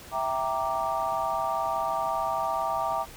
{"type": "chord", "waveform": "sine", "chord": "E half-diminished seventh", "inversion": "none", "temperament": "equal", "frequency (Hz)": [659.3, 784, 932.3, 1174.7], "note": ["E5", "G5", "Bb5", "D6"], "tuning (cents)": [0, 0, 0, 0], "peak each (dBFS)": -31, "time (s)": [0.11, 3.06], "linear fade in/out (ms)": 50, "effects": ["pink hiss -46 dBFS RMS until 3.16 s"]}